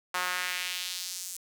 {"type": "tone with high-pass filter sweep", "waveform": "sawtooth", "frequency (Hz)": 180.8, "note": "F#3", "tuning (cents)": -40, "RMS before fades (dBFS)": -34, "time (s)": [0.14, 1.37], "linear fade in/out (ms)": 5, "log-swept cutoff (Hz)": [1100, 7900], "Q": 1.5, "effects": ["9-bit"]}